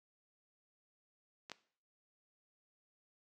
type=clicks; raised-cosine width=0.2 ms; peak=-30 / -25 dBFS; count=2; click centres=1.498 / 1.517 s; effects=noise-tail reverb RT60 0.5 s tail -18 dB re dry + high-pass 200 Hz 12 dB/octave